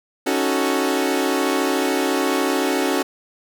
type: chord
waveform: sawtooth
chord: D# half-diminished seventh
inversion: third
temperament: equal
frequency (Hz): 277.2 / 311.1 / 370 / 440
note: C#4 / D#4 / F#4 / A4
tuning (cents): 0 / 0 / 0 / 0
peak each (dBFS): -18 / -22 / -19 / -22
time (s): 0.26-3.03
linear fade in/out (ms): 10
effects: none